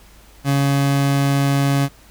30% pulse tone, 139.5 Hz, C#3, 11 cents sharp, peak -12 dBFS, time 0.44-1.89 s, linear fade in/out 50 ms, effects added 50 Hz sine -47 dBFS peak until 2.1 s + pink hiss -49 dBFS RMS until 2.1 s

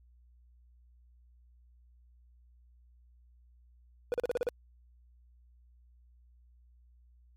triangle tone bursts, 487.6 Hz, B4, 22 cents flat, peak -25 dBFS, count 7, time 4.12-4.488 s, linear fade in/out 0 ms, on 20 ms, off 38 ms, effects added 60 Hz sine -58 dBFS peak until 7.36 s + MP3 64 kbps

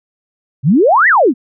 sine exponential two-way sweep, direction up then down, 120.3 to 2028 to 214.3 Hz, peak -6 dBFS, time 0.63-1.34 s, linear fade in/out 50 ms, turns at 1.08 s, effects none

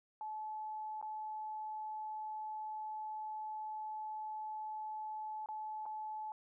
sine tone with dropouts, 862 Hz, A5, 36 cents flat, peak -40 dBFS, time 0.21-6.32 s, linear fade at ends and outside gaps 1 ms, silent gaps 1.014-1.026 / 5.46-5.487 / 5.856-5.862 s, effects none

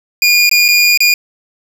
25% pulse tone with dropouts, 2428 Hz, D#7, 43 cents flat, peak -3 dBFS, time 0.22-1.14 s, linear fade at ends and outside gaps 2 ms, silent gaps 0.494-0.513 / 0.682-0.686 / 0.975-1.004 s, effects none

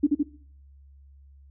sine tone with echo, 290.8 Hz, D4, 17 cents flat, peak -15 dBFS, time 0.03-0.07 s, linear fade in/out 10 ms, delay 81 ms, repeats 2, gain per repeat -2 dB, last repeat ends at 0.232 s, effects noise-tail reverb RT60 0.5 s tail -19 dB re dry + added 69 Hz sine -49 dBFS peak until 1.5 s

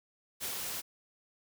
white noise with ADSR envelope, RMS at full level -36 dBFS, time 0.4-0.82 s, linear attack 36 ms, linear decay 77 ms, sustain -2 dB, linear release 25 ms, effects none

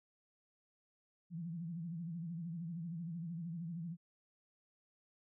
sine tone with vibrato, 168.2 Hz, E3, 35 cents sharp, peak -40 dBFS, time 1.3-3.97 s, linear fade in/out 50 ms, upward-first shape sine, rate 13 Hz, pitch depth 100 cents each way, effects none

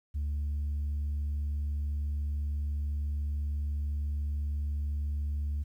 sine tone, 73 Hz, D2, 10 cents flat, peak -27 dBFS, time 0.14-5.64 s, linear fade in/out 20 ms, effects tanh soft clip ceiling -28 dBFS + 11-bit

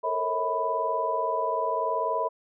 sine tone cluster, 442.1 / 462.7 / 546 / 642 / 992 Hz, A4 / A#4 / C#5 / E5 / B5, +8 / -13 / -26 / -46 / +7 cents, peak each -35 / -34 / -34 / -30 / -27 dBFS, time 0.03-2.29 s, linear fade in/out 20 ms, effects none

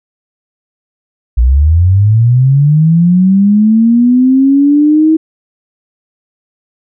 sine linear sweep, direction up, 56.3 to 320.7 Hz, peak -4 dBFS, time 1.37-5.17 s, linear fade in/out 10 ms, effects none

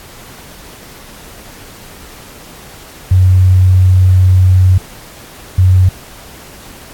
sine tone pair in turn, 92.5 / 92.5 Hz, F#2 / F#2, 0 / 0 cents, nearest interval unison, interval 0 cents, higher neither, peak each -4 dBFS, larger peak neither, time 3.11-4.78 / 5.58-5.89 s, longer first, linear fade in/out 5 ms, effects pink hiss -35 dBFS RMS until 6.93 s + AAC 64 kbps

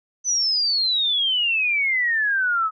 sine exponential sweep, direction down, 6100 to 1266 Hz, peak -18 dBFS, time 0.24-2.71 s, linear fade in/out 50 ms, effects none

